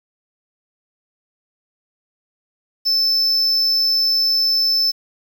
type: tone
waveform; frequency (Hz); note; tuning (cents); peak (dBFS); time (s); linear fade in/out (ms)
triangle; 5274; E8; 0; -13; 2.85-4.92; 20
effects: 7-bit